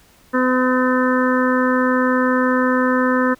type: harmonic tone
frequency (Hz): 254.4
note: C4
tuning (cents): -48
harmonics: 1 / 2 / 4 / 5 / 6 / 7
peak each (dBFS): -17 / -20 / -23 / -24 / -25 / -25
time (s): 0.33-3.35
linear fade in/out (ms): 20
effects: pink hiss -52 dBFS RMS until 3.39 s